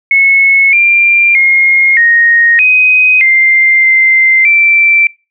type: tone with pitch steps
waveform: sine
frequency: 2192 / 2380 / 2142 / 1866 / 2511 / 2095 / 2083 / 2340 Hz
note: C#7 / D7 / C7 / A#6 / D#7 / C7 / C7 / D7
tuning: -20 / +22 / +40 / +1 / +15 / +2 / -8 / -7 cents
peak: -4 dBFS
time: 0.11-5.07 s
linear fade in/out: 2 ms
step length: 620 ms
effects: noise-tail reverb RT60 0.3 s tail -25 dB re dry